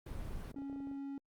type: noise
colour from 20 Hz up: brown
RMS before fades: -42 dBFS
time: 0.06-0.52 s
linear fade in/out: 5 ms
type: clicks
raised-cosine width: 2 ms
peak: -39 dBFS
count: 10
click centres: 0.513 / 0.544 / 0.585 / 0.62 / 0.698 / 0.728 / 0.761 / 0.804 / 0.872 / 0.914 s
type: tone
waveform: triangle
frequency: 277.2 Hz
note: C#4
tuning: in tune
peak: -38 dBFS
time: 0.56-1.18 s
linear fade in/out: 2 ms
effects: Opus 32 kbps